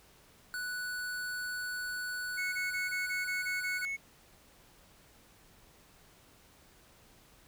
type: tone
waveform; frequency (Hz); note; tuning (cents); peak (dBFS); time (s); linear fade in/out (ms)
square; 1480; F#6; 0; -36; 0.54-3.85; 0
type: tone bursts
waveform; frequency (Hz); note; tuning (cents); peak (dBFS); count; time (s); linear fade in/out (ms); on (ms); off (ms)
triangle; 2199; C#7; -14; -32; 9; 2.37-3.97; 20; 160; 20
effects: pink hiss -61 dBFS RMS until 7.47 s